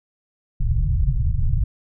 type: low-pass noise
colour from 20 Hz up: pink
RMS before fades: -19 dBFS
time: 0.6-1.64 s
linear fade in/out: 5 ms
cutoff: 150 Hz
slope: 96 dB/octave
effects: none